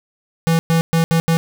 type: tone bursts at uneven times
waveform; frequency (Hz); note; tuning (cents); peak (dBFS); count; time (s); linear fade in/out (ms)
square; 164.81; E3; 0; -13; 5; 0.47-0.59 / 0.7-0.81 / 0.93-1.04 / 1.11-1.2 / 1.28-1.37; 0
effects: none